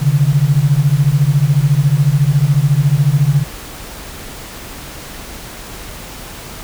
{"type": "beating tone pair", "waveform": "sine", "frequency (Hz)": [135.4, 149.4], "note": ["C#3", "D3"], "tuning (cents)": [-40, 30], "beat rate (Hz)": 14, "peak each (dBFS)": -12, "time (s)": [0.01, 3.44], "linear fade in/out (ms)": 20, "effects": ["added 46 Hz sine -37 dBFS peak until 6.63 s", "pink hiss -31 dBFS RMS until 6.63 s"]}